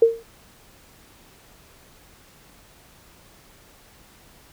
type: tone with exponential decay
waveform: sine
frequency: 458.4 Hz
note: A#4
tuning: 29 cents flat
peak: -7 dBFS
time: 0.02-0.23 s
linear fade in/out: 5 ms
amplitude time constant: 45 ms
effects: pink hiss -52 dBFS RMS until 4.52 s